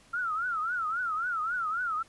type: tone with vibrato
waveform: sine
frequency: 1357 Hz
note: E6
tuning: 50 cents sharp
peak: -28 dBFS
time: 0.13-2.03 s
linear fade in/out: 10 ms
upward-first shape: triangle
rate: 3.7 Hz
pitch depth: 190 cents each way
effects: pink hiss -59 dBFS RMS until 2.08 s + resampled to 24000 Hz